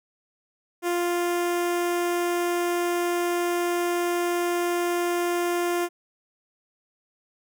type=tone with notch filter; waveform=sawtooth; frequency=349.2 Hz; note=F4; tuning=in tune; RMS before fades=-25 dBFS; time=0.82-5.89 s; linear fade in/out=50 ms; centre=4200 Hz; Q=1.8; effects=none